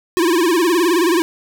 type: tone with vibrato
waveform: square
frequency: 343.6 Hz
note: F4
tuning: 28 cents flat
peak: -13 dBFS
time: 0.17-1.22 s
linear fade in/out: 0 ms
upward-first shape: sine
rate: 19 Hz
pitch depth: 130 cents each way
effects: none